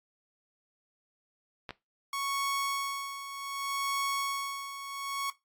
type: clicks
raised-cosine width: 0.3 ms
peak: -23 dBFS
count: 2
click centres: 1.692 / 1.707 s
type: tone with tremolo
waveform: sawtooth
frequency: 1108 Hz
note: C#6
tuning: 1 cent flat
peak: -25 dBFS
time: 2.13-5.3 s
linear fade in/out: 2 ms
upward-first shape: sine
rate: 0.66 Hz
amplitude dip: 70%
effects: noise-tail reverb RT60 0.2 s tail -18 dB re dry + AAC 64 kbps